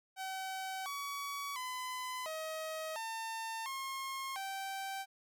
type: tone with pitch steps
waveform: sawtooth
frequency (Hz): 762 / 1131 / 1012 / 633 / 900 / 1075 / 777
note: G5 / C#6 / B5 / D#5 / A5 / C6 / G5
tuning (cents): -49 / +34 / +42 / +30 / +39 / +47 / -16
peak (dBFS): -35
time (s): 0.16-5.06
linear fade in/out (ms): 50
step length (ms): 700
effects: none